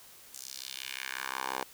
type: tone with high-pass filter sweep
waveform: 10% pulse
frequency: 65.6 Hz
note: C2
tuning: 5 cents sharp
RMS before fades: -39 dBFS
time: 0.33-1.64 s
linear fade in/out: 10 ms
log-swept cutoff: 7200 to 640 Hz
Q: 1.8
effects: white hiss -54 dBFS RMS until 1.73 s